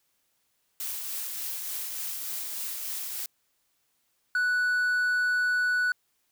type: noise with tremolo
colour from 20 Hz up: blue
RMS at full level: -33 dBFS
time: 0.8-3.26 s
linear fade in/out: 2 ms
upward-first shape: triangle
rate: 3.4 Hz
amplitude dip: 30%
type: tone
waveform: triangle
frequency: 1480 Hz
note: F#6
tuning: in tune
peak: -21 dBFS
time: 4.35-5.92 s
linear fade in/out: 2 ms
effects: white hiss -73 dBFS RMS until 6.31 s